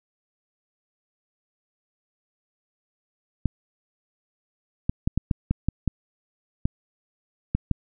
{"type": "clicks", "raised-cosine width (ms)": 5, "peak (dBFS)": -9, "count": 11, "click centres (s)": [3.457, 4.895, 5.075, 5.176, 5.312, 5.51, 5.686, 5.877, 6.655, 7.55, 7.713], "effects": []}